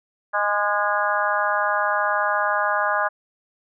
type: harmonic tone with a mistuned harmonic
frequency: 206.4 Hz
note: G#3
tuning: 10 cents flat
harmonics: 3 / 4 / 5 / 6 / 7 / 8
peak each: -26 / -26 / -26 / -26 / -26 / -26 dBFS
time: 0.33-3.09 s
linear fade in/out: 20 ms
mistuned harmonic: 6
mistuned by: -28 cents
effects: none